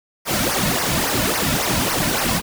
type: noise with flanger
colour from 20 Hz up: pink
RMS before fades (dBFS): -20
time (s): 0.25-2.42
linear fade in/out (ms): 50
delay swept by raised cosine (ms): 0.26 to 2.56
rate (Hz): 3.6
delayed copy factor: -0.85
effects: none